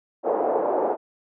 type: band-pass noise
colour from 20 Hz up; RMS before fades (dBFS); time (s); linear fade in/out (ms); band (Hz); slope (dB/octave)
pink; -23; 0.23-0.97; 50; 410 to 760; 24
effects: none